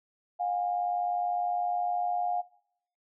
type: tone pair together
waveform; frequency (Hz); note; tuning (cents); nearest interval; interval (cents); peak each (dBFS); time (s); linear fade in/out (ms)
sine; 714 / 813.8; F5 / G#5; +38 / -35; major second; 227; -28 / -34; 0.39-2.42; 20
effects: noise-tail reverb RT60 0.7 s tail -21 dB re dry